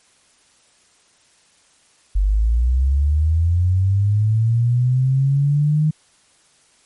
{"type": "linear sweep", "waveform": "sine", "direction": "up", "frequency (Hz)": [46.25, 155.56], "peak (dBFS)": -13, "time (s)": [2.15, 5.91], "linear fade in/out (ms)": 10, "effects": ["white hiss -56 dBFS RMS until 6.85 s", "MP3 48 kbps"]}